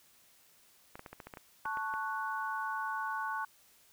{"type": "clicks", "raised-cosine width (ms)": 0.5, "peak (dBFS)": -30, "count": 11, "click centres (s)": [0.955, 0.994, 1.062, 1.13, 1.202, 1.27, 1.338, 1.372, 1.656, 1.772, 1.939]}
{"type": "chord", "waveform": "sine", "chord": "F# minor", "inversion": "first", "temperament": "equal", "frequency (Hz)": [880, 1108.7, 1480], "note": ["A5", "C#6", "F#6"], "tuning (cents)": [0, 0, 0], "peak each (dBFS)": -38, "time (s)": [1.65, 3.45], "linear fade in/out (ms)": 5}
{"effects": ["white hiss -64 dBFS RMS until 3.92 s"]}